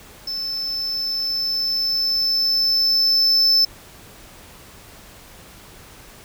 triangle tone with level ramp, 5274 Hz, E8, in tune, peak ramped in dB -23 to -11 dBFS, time 0.27-3.65 s, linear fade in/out 5 ms, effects pink hiss -44 dBFS RMS until 6.24 s

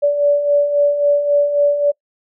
sine beating tone pair, 575 / 578.7 Hz, D5 / D5, -37 / -26 cents, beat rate 3.7 Hz, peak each -20 / -12 dBFS, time 0.02-1.92 s, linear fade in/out 20 ms, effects noise-tail reverb RT60 0.1 s tail -24 dB re dry

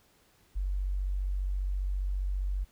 sine tone, 47.43 Hz, F#1, 44 cents sharp, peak -28 dBFS, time 0.55-2.65 s, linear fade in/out 20 ms, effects pink hiss -65 dBFS RMS until 2.71 s

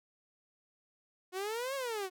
sawtooth exponential two-way sweep, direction up then down, 360.1 to 560 to 360.1 Hz, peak -31 dBFS, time 1.32-2.1 s, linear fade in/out 50 ms, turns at 1.75 s, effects none

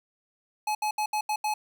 square tone bursts at uneven times, 850 Hz, G#5, 40 cents sharp, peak -26 dBFS, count 6, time 0.67-0.75 / 0.82-0.91 / 0.98-1.06 / 1.13-1.21 / 1.29-1.36 / 1.44-1.54 s, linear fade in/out 5 ms, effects none

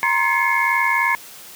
sine tone cluster, 944 / 1047 / 1712 / 2130 / 2210 Hz, A#5 / C6 / A6 / C7 / C#7, +22 / +1 / -48 / +30 / -6 cents, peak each -22 dBFS, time 0.03-1.15 s, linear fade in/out 0 ms, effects white hiss -40 dBFS RMS until 1.55 s + high-pass 100 Hz 12 dB/octave

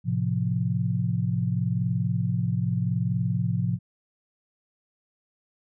sine chord, F major, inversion first, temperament equal, 110 / 130.81 / 174.61 Hz, A2 / C3 / F3, 0 / 0 / 0 cents, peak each -27 dBFS, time 0.04-3.79 s, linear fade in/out 50 ms, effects none

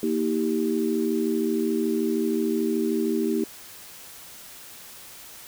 sine chord, Eb major, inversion second, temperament equal with one note detuned, 233.1 / 318.6 / 392 Hz, Bb3 / Eb4 / G4, 0 / +41 / 0 cents, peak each -26 / -26 / -26 dBFS, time 0.03-3.44 s, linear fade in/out 2 ms, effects white hiss -44 dBFS RMS until 5.47 s

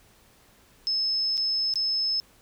sine tone with dropouts, 5210 Hz, E8, 21 cents flat, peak -23 dBFS, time 0.87-2.2 s, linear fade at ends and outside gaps 0 ms, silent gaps 1.371-1.377 / 1.738-1.757 s, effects pink hiss -58 dBFS RMS until 2.41 s

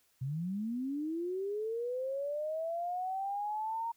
sine linear sweep, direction up, 124.7 to 932 Hz, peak -33 dBFS, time 0.21-3.92 s, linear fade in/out 10 ms, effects white hiss -71 dBFS RMS until 3.96 s

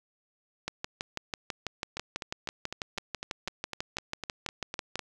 two click trains, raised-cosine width 0.2 ms, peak -15 / -18 dBFS, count 27 / 13, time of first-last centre 0.68-4.956 / 1.97-4.993 s, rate 6.08 / 3.97 Hz, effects none

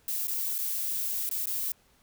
violet noise with dropouts, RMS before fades -31 dBFS, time 0.08-1.72 s, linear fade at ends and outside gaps 2 ms, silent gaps 0.272-0.28 / 0.583-0.587 / 1.292-1.312 / 1.458-1.47 s, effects pink hiss -64 dBFS RMS until 2.02 s

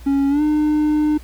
triangle tone with pitch glide, 277.2 to 302.3 Hz, C#4 to D#4, 0 to -50 cents, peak -12 dBFS, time 0.06-1.18 s, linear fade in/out 10 ms, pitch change +150 cents, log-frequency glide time 0.29-0.42 s, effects added 60 Hz sine -36 dBFS peak until 1.23 s + pink hiss -47 dBFS RMS until 1.23 s

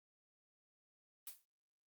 blue noise with exponential decay, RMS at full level -44 dBFS, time 1.27-1.45 s, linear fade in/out 2 ms, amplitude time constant 37 ms, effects Opus 24 kbps

